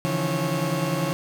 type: tone cluster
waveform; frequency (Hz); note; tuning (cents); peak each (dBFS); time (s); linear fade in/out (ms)
30% pulse; 142.1 / 161.3 / 171.5 / 548; C#3 / E3 / F3 / C#5; +43 / -37 / -31 / -20; -26; 0.05-1.13; 0
effects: none